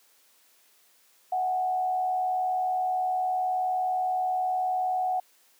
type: tone with frequency modulation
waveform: sine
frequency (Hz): 740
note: F#5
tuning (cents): 0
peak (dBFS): -24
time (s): 1.32-5.2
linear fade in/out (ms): 5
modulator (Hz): 79.2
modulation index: 0.36
effects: white hiss -62 dBFS RMS until 5.59 s + high-pass 300 Hz 12 dB/octave